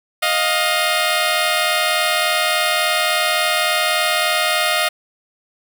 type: tone pair together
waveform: 10% pulse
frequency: 623 / 706.5 Hz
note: D#5 / F5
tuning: +2 / +20 cents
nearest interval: major second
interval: 218 cents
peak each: -10 dBFS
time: 0.22-4.89 s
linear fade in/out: 10 ms
effects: none